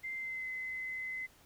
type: tone with pitch glide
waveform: sine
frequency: 2085 to 2043 Hz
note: C7 to C7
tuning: -7 to -42 cents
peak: -37 dBFS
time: 0.03-1.27 s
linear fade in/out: 20 ms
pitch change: -35 cents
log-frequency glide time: 0.16-0.48 s
effects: pink hiss -63 dBFS RMS until 1.45 s